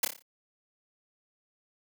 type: noise with echo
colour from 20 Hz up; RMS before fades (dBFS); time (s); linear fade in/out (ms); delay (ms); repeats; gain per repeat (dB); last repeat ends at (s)
white; -24; 0.03-0.05; 5; 29; 6; -6; 0.224
effects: high-pass 200 Hz 12 dB/octave